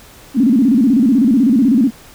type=tone with vibrato; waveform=sine; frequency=248.2 Hz; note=B3; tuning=9 cents sharp; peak=-8 dBFS; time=0.34-1.91 s; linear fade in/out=50 ms; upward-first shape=square; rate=16 Hz; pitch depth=180 cents each way; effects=pink hiss -41 dBFS RMS until 2.14 s